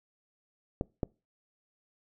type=clicks; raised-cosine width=2 ms; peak=-16 dBFS; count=2; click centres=0.811 / 1.032 s; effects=noise-tail reverb RT60 0.3 s tail -25 dB re dry